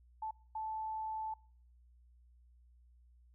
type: tone bursts at uneven times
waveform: sine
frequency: 875 Hz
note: A5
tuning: 10 cents flat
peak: -37 dBFS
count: 2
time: 0.22-0.31 / 0.55-1.34 s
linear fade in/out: 5 ms
effects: noise-tail reverb RT60 0.6 s tail -26 dB re dry + added 60 Hz sine -61 dBFS peak until 3.34 s